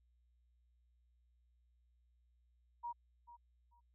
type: tone with echo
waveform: sine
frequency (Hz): 950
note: A#5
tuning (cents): +33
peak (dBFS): -40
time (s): 2.83-2.93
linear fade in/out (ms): 20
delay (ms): 440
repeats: 2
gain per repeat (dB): -14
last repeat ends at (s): 3.81
effects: added 60 Hz sine -70 dBFS peak until 3.94 s